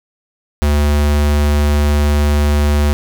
square tone, 73.42 Hz, D2, in tune, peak -11 dBFS, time 0.62-2.93 s, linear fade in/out 0 ms, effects none

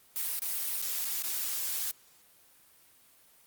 blue noise with dropouts, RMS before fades -33 dBFS, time 0.16-1.91 s, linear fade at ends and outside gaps 0 ms, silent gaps 0.391-0.42 / 0.817-0.823 / 1.049-1.053 / 1.223-1.239 s, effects white hiss -61 dBFS RMS until 3.46 s + Opus 32 kbps

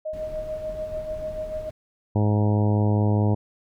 sine tone with tremolo, 622.3 Hz, D#5, in tune, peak -26 dBFS, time 0.05-1.7 s, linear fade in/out 10 ms, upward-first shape sine, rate 6.8 Hz, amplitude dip 55%
brown noise, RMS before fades -39 dBFS, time 0.13-1.71 s, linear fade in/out 5 ms
harmonic tone, 104.8 Hz, G#2, 16 cents sharp, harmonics 1 / 2 / 3 / 4 / 5 / 6 / 7 / 8 / 9, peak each -19 / -25 / -29 / -31 / -33 / -35 / -36 / -37 / -38 dBFS, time 2.15-3.35 s, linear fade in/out 10 ms
effects none

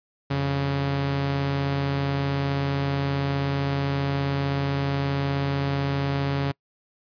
sawtooth tone pair together, 87.31 / 139.2 Hz, F2 / C#3, 0 / +8 cents, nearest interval minor sixth, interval 808 cents, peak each -30 / -19 dBFS, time 0.3-6.52 s, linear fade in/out 10 ms, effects noise-tail reverb RT60 0.1 s tail -25 dB re dry + resampled to 11025 Hz

